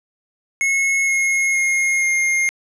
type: tone with pitch steps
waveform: square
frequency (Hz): 2179 / 2161 / 2144 / 2127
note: C#7 / C#7 / C7 / C7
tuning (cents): -30 / -45 / +42 / +28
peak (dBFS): -16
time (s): 0.61-2.49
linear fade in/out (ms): 0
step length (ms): 470
effects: low-pass 10000 Hz 12 dB/octave